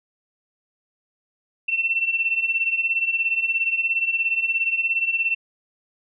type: beating tone pair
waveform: sine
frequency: 2682 / 2699 Hz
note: E7 / E7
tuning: +29 / +40 cents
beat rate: 17 Hz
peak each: -25 / -21 dBFS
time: 1.68-5.35 s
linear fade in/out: 10 ms
effects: none